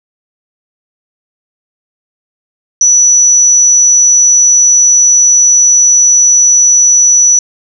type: tone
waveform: sine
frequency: 5920 Hz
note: F#8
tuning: in tune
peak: -3 dBFS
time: 2.81-7.39 s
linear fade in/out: 2 ms
effects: none